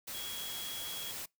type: tone in noise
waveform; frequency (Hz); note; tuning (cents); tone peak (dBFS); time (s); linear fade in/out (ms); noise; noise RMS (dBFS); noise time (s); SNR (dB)
sine; 3322; G#7; 0; -42; 0.14-1.12; 10; white; -42; 0.07-1.26; -3
effects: noise-tail reverb RT60 0.2 s tail -26 dB re dry